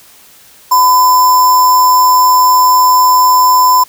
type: tone with sample-and-hold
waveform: sine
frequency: 1004 Hz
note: B5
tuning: 28 cents sharp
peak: -4 dBFS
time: 0.71-3.84 s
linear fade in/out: 10 ms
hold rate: 6300 Hz
effects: white hiss -41 dBFS RMS until 3.88 s